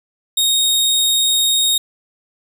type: tone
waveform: sawtooth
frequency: 3729 Hz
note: A#7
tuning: in tune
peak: -10 dBFS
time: 0.37-1.78 s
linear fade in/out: 5 ms
effects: none